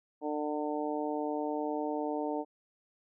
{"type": "harmonic tone", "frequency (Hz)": 149.9, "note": "D3", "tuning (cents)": 36, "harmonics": [2, 3, 4, 5, 6], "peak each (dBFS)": [-35, -37, -38, -39, -40], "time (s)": [0.21, 2.45], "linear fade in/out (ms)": 50, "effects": []}